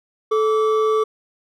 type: tone pair together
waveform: triangle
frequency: 436 / 1157.3 Hz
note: A4 / D6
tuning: -16 / -26 cents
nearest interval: octave + perfect fourth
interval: 1690 cents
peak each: -14 / -20 dBFS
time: 0.31-1.04 s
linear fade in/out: 10 ms
effects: none